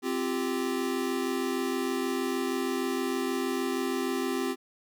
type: chord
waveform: square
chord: C suspended fourth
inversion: none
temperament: equal with one note detuned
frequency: 261.6 / 345.6 / 392 Hz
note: C4 / F4 / G4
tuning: 0 / -18 / 0 cents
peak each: -32 / -34 / -33 dBFS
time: 0.02-4.56 s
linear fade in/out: 50 ms
effects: none